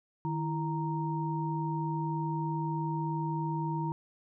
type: tone cluster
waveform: sine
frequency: 154.9 / 331.7 / 931 Hz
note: D#3 / E4 / A#5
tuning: -7 / +11 / -2 cents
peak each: -32 / -37 / -35 dBFS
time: 0.25-3.92 s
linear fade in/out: 0 ms
effects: none